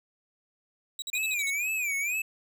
30% pulse tone bursts, 3860 Hz, B7, 40 cents flat, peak -30 dBFS, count 7, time 0.99-1.501 s, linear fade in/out 2 ms, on 31 ms, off 49 ms
square tone with vibrato, 2401 Hz, D7, 38 cents sharp, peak -28 dBFS, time 1.13-2.22 s, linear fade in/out 5 ms, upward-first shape sine, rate 2.1 Hz, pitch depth 150 cents each way
effects none

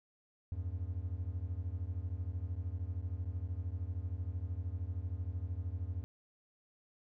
triangle beating tone pair, 82.3 / 95.3 Hz, E2 / G2, -2 / -48 cents, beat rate 13 Hz, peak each -37 / -37 dBFS, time 0.52-6.04 s, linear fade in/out 0 ms, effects none

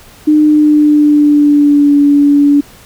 sine tone with pitch glide, 303.6 to 287.1 Hz, D#4 to D4, -42 to -39 cents, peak -4 dBFS, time 0.27-2.61 s, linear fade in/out 10 ms, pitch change -97 cents, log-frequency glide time 0.39-1.97 s, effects pink hiss -39 dBFS RMS until 2.85 s

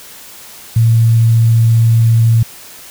sine tone with quantisation, 114.3 Hz, A#2, 34 cents flat, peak -6 dBFS, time 0.76-2.43 s, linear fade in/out 5 ms, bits 6, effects white hiss -35 dBFS RMS until 2.9 s

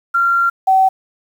sine tone pair in turn, 1379 / 762.6 Hz, F6 / G5, -22 / -48 cents, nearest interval minor seventh, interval 1026 cents, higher first, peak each -11 / -8 dBFS, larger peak second, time 0.14-0.5 / 0.67-0.89 s, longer first, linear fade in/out 10 ms, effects 7-bit

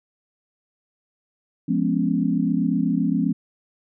sine chord, C# dominant seventh, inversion first, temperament just, 173.24 / 207.9 / 249.5 / 277.2 Hz, E#3 / G#3 / B3 / C#4, -14 / +2 / +18 / 0 cents, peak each -24 dBFS, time 1.68-3.33 s, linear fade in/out 10 ms, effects none

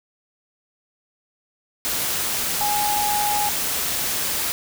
sine tone in noise, 830.6 Hz, G#5, in tune, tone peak -21 dBFS, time 2.61-3.49 s, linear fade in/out 0 ms, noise white, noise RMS -24 dBFS, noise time 1.85-4.52 s, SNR 0 dB, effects none

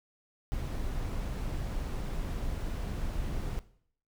brown noise, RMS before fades -34 dBFS, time 0.52-3.59 s, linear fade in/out 0 ms, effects noise-tail reverb RT60 0.6 s tail -17 dB re dry

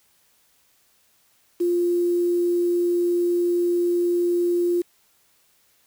sine tone with quantisation, 349.2 Hz, F4, in tune, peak -18 dBFS, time 1.6-4.82 s, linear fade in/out 10 ms, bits 7, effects white hiss -62 dBFS RMS until 5.86 s

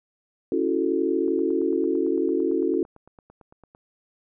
sine chord, F# minor seventh, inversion second, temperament equal, 277.2 / 329.6 / 370 / 440 Hz, C#4 / E4 / F#4 / A4, 0 / 0 / 0 / 0 cents, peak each -27 / -25 / -25 / -27 dBFS, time 0.52-2.83 s, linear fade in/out 2 ms
click train, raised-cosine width 1 ms, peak -35 dBFS, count 23, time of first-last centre 1.28-3.749 s, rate 8.91 Hz
effects none

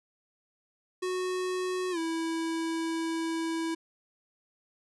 square tone with pitch glide, 367.7 to 327.6 Hz, F#4 to E4, -11 to -11 cents, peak -30 dBFS, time 1.02-3.75 s, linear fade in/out 10 ms, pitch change -200 cents, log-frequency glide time 1.91-1.98 s, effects resampled to 24000 Hz

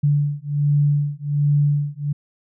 sine beating tone pair, 144.7 / 146 Hz, D3 / D3, -25 / -10 cents, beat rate 1.3 Hz, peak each -19 dBFS, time 0.03-2.13 s, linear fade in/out 10 ms, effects none

